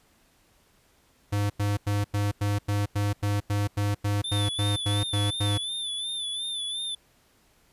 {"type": "tone bursts", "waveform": "square", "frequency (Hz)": 102.3, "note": "G#2", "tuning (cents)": -26, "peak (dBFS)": -24, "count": 16, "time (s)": [1.32, 5.58], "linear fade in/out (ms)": 10, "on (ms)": 180, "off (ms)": 92}
{"type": "tone with vibrato", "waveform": "square", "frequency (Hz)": 3520, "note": "A7", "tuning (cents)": 0, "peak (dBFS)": -30, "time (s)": [4.24, 6.95], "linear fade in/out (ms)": 5, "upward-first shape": "sine", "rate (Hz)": 2.8, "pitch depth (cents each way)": 57}
{"effects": ["pink hiss -63 dBFS RMS until 7.72 s", "resampled to 32000 Hz"]}